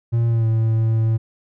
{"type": "tone with pitch glide", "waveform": "triangle", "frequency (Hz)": [116.54, 112.05], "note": ["A#2", "A2"], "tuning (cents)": [0, 32], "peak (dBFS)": -13, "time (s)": [0.12, 1.18], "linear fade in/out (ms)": 20, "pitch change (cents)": -68, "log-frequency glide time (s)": [0.28, 0.48], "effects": []}